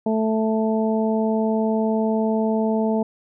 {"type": "harmonic tone", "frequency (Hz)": 220, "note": "A3", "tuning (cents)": 0, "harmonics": [1, 2, 3, 4], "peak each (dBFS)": [-20, -24, -26, -30], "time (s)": [0.06, 3.03], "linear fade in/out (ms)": 5, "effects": []}